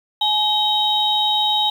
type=tone cluster; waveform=sine; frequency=846 / 3106 / 3787 Hz; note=G#5 / G7 / A#7; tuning=+32 / -17 / +27 cents; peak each=-20 / -23 / -18 dBFS; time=0.21-1.7 s; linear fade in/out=5 ms; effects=7-bit